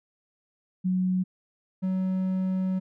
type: tone pair in turn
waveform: sine / triangle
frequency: 184.4 / 187.3 Hz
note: F#3 / F#3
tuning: -6 / +21 cents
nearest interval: unison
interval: 27 cents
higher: second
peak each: -22 dBFS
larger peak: neither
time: 0.84-1.24 / 1.82-2.8 s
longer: second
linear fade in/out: 20 ms
effects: none